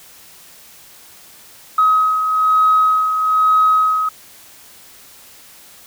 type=beating tone pair; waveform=sine; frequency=1269 / 1270.1 Hz; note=D#6 / D#6; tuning=+34 / +35 cents; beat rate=1.1 Hz; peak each=-11 / -20 dBFS; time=1.78-4.09 s; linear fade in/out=5 ms; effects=tanh soft clip ceiling -4 dBFS + white hiss -43 dBFS RMS until 5.86 s